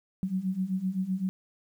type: beating tone pair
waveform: sine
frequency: 183.1 / 190.9 Hz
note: F#3 / G3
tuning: -18 / -46 cents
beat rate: 7.8 Hz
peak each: -32 / -29 dBFS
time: 0.23-1.29 s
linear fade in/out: 0 ms
effects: 10-bit